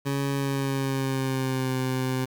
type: tone with pitch glide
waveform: 20% pulse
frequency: 139 to 129.69 Hz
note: C#3 to C3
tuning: +5 to -15 cents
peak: -20 dBFS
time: 0.05-2.26 s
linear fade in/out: 20 ms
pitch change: -120 cents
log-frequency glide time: 0.3-1.76 s
effects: 8-bit